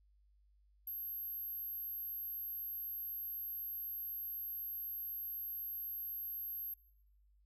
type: tone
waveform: sine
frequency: 12544 Hz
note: G9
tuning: in tune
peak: -40 dBFS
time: 0.87-6.74 s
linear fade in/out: 5 ms
effects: noise-tail reverb RT60 0.9 s tail -23 dB re dry + added 50 Hz sine -66 dBFS peak until 7.45 s